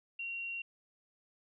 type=tone; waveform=sine; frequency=2750 Hz; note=F7; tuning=27 cents flat; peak=-37 dBFS; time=0.19-0.62 s; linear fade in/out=5 ms; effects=none